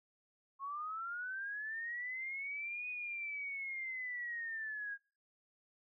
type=linear two-way sweep; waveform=sine; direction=up then down; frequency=1081 to 2489 to 1621 Hz; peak=-39 dBFS; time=0.59-4.98 s; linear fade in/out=50 ms; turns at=2.88 s; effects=noise-tail reverb RT60 0.4 s tail -25 dB re dry